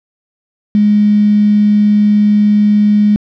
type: tone with quantisation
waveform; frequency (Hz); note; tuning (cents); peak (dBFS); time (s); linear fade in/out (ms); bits
sine; 208.3; G#3; +5; -6; 0.75-3.16; 0; 4
effects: low-pass 2000 Hz 12 dB/octave